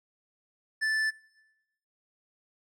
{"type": "tone with hard clipping", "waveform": "sine", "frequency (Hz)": 1755, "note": "A6", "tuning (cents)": -5, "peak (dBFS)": -27, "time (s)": [0.81, 1.11], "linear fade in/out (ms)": 20, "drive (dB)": 8, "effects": ["noise-tail reverb RT60 1.0 s tail -22 dB re dry"]}